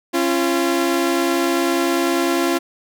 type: tone pair together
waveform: sawtooth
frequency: 272.4 / 342.5 Hz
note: C#4 / F4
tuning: -30 / -34 cents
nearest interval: major third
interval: 396 cents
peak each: -17 / -14 dBFS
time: 0.13-2.59 s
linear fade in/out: 20 ms
effects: none

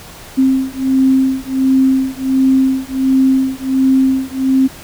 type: beating tone pair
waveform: sine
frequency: 263.6 / 265 Hz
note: C4 / C4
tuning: +13 / +22 cents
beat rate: 1.4 Hz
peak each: -13 dBFS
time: 0.37-4.68 s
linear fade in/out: 20 ms
effects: pink hiss -35 dBFS RMS until 4.83 s

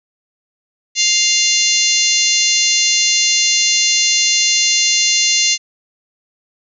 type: harmonic tone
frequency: 698.5 Hz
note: F5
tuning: in tune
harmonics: 3 / 4 / 5 / 6 / 7 / 8 / 9 / 10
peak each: -22 / -18 / -22 / -18 / -22 / -22 / -17 / -23 dBFS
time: 0.95-5.58 s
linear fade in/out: 50 ms
effects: none

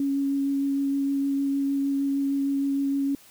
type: tone with vibrato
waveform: sine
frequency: 277.2 Hz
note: C#4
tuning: in tune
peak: -22 dBFS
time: 0-3.15 s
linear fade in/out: 2 ms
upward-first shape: sine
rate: 6.5 Hz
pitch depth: 10 cents each way
effects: white hiss -53 dBFS RMS until 3.3 s

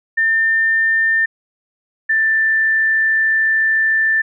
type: tone pair in turn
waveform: sine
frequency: 1800 / 1773.2 Hz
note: A6 / A6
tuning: +39 / +13 cents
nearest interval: unison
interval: 26 cents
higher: first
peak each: -12 dBFS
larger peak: neither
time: 0.17-1.26 / 2.09-4.22 s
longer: second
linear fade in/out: 10 ms
effects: none

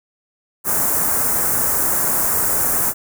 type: band-stop noise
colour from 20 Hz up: white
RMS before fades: -18 dBFS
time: 0.64-2.94 s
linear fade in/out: 50 ms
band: 1600 to 7400 Hz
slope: 24 dB/octave
effects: none

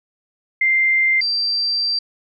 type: tone pair in turn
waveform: sine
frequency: 2093 / 4699 Hz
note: C7 / D8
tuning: 0 / 0 cents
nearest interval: octave + major second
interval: 1400 cents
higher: second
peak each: -13 / -17 dBFS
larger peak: first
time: 0.61-1.21 / 1.21-1.99 s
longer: second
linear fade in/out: 5 ms
effects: none

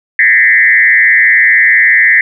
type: tone with frequency modulation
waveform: sine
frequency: 1931 Hz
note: B6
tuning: 39 cents flat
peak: -4 dBFS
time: 0.19-2.21 s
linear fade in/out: 2 ms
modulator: 116 Hz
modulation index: 1.7
effects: none

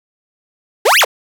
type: exponential two-way sweep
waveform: 35% pulse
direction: up then down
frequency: 361.6 to 3520 to 361.6 Hz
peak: -6 dBFS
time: 0.85-1.05 s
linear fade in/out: 10 ms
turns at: 1 s
effects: none

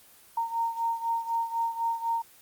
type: beating tone pair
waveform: sine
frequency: 920 / 924 Hz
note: A#5 / A#5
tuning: -23 / -16 cents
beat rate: 4 Hz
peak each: -28 / -32 dBFS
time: 0.37-2.22 s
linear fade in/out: 5 ms
effects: white hiss -55 dBFS RMS until 2.41 s + Opus 24 kbps

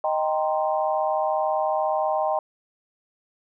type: chord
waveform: sine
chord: C minor seventh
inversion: first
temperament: equal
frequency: 622.3 / 784 / 932.3 / 1046.5 Hz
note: Eb5 / G5 / Bb5 / C6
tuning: 0 / 0 / 0 / 0 cents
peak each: -24 / -25 / -30 / -30 dBFS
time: 0.04-2.39 s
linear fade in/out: 2 ms
effects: none

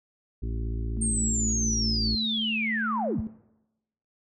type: harmonic tone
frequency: 56.2 Hz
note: A1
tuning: 37 cents sharp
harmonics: 1 / 2 / 4 / 5 / 6 / 7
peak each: -29 / -35 / -41 / -43 / -45 / -46 dBFS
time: 0.42-2.16 s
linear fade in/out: 10 ms
type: tone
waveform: sine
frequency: 220 Hz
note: A3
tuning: in tune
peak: -31 dBFS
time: 0.97-3.27 s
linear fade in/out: 0 ms
type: linear sweep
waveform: sine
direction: down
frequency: 8690 to 36.71 Hz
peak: -26 dBFS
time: 1.01-3.21 s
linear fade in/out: 10 ms
effects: noise-tail reverb RT60 0.9 s tail -20 dB re dry

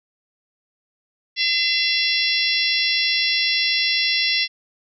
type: harmonic tone with a mistuned harmonic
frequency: 679 Hz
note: F5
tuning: 49 cents flat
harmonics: 3 / 4 / 5 / 6 / 7 / 8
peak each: -24 / -24 / -24 / -25 / -26 / -25 dBFS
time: 1.36-4.48 s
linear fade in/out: 50 ms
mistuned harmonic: 6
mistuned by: +19 cents
effects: none

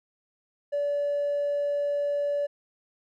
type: tone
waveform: triangle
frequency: 576 Hz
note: D5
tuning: 34 cents flat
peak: -21 dBFS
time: 0.72-2.47 s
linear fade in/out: 20 ms
effects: tanh soft clip ceiling -21 dBFS

